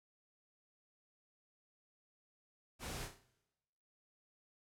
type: noise with echo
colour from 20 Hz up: pink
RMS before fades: -45 dBFS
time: 2.79-3.09 s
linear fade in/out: 50 ms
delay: 32 ms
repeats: 6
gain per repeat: -6 dB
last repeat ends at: 3.282 s
effects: noise-tail reverb RT60 1.0 s tail -20 dB re dry + low-pass 12000 Hz 12 dB/octave